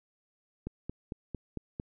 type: click train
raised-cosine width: 3 ms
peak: -23 dBFS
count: 6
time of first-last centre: 0.67-1.799 s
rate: 4.43 Hz
effects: none